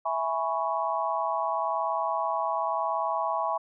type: chord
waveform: sine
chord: C# minor seventh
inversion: first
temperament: equal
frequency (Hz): 659.3 / 830.6 / 987.8 / 1108.7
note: E5 / G#5 / B5 / C#6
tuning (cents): 0 / 0 / 0 / 0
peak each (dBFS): -31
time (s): 0.05-3.58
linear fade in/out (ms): 10
effects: none